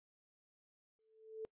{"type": "tone with exponential growth", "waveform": "sine", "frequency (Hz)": 440, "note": "A4", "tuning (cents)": 0, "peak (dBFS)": -39, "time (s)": [0.99, 1.45], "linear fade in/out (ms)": 0, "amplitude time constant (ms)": 100, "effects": ["noise-tail reverb RT60 0.1 s tail -24 dB re dry", "resampled to 8000 Hz"]}